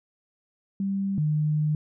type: tone pair in turn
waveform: sine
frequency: 196 / 151.94 Hz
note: G3 / D#3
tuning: 0 / -41 cents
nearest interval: major third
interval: 441 cents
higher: first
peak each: -24 / -21 dBFS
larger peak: second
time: 0.8-1.18 / 1.18-1.75 s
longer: second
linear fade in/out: 2 ms
effects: none